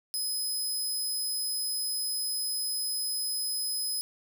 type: tone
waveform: 20% pulse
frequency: 5060 Hz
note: D#8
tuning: 28 cents sharp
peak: -24 dBFS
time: 0.14-4.01 s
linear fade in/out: 0 ms
effects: none